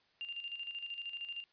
sine tone with tremolo, 2794 Hz, F7, in tune, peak -38 dBFS, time 0.21-1.44 s, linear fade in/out 0 ms, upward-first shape square, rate 13 Hz, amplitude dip 60%, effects white hiss -71 dBFS RMS until 1.52 s + resampled to 11025 Hz

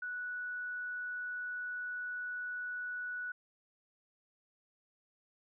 sine tone, 1475 Hz, F#6, 6 cents flat, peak -37 dBFS, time 0.02-3.32 s, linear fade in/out 5 ms, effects none

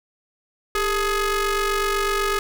sawtooth ring-modulated tone, 425 Hz, G#4, 40 cents sharp, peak -13 dBFS, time 0.75-2.39 s, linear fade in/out 2 ms, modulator 826 Hz, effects none

